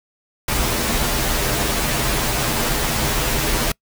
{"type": "noise with comb filter", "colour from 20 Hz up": "pink", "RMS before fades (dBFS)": -20, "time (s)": [0.48, 3.72], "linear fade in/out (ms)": 5, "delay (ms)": 11, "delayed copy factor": -1, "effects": ["noise-tail reverb RT60 0.1 s tail -26 dB re dry"]}